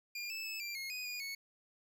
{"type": "tone with pitch steps", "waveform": "25% pulse", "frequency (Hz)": [2406, 2628, 2609, 2367, 2160, 2492, 2446, 2208], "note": ["D7", "E7", "E7", "D7", "C#7", "D#7", "D#7", "C#7"], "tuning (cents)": [41, -6, -18, 13, -45, 2, -30, -7], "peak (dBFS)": -36, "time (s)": [0.15, 1.35], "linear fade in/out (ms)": 5, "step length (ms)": 150, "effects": []}